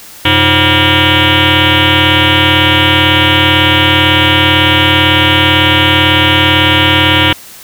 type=tone with frequency modulation; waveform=sine; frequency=1616 Hz; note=G#6; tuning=48 cents flat; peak=-5 dBFS; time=0.25-7.33 s; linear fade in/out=5 ms; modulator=218 Hz; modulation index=8; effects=white hiss -33 dBFS RMS until 7.63 s